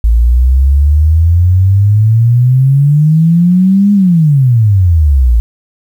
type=exponential two-way sweep; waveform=sine; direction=up then down; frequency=55 to 206.1 to 55 Hz; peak=-4 dBFS; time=0.04-5.4 s; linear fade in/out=0 ms; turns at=3.93 s; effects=7-bit